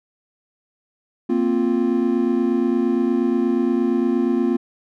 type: chord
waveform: triangle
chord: Bb suspended second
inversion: none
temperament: equal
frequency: 233.1 / 261.6 / 349.2 Hz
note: Bb3 / C4 / F4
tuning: 0 / 0 / 0 cents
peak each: -19 dBFS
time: 1.29-4.57 s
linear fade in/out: 10 ms
effects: none